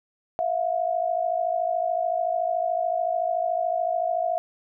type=tone pair together; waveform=sine; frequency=659.3 / 713 Hz; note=E5 / F5; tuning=0 / +36 cents; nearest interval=minor second; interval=136 cents; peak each=-25 dBFS; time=0.39-4.38 s; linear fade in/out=0 ms; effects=none